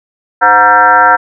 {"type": "tone with frequency modulation", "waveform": "sine", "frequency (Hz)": 1149, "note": "D6", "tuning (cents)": -38, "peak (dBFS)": -3, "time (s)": [0.41, 1.17], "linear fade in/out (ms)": 20, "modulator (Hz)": 211, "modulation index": 2.3, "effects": []}